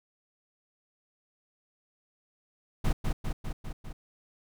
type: noise with echo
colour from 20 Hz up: brown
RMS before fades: -24 dBFS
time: 2.84-2.93 s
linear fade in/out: 10 ms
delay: 200 ms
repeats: 5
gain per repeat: -3 dB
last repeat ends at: 3.93 s
effects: none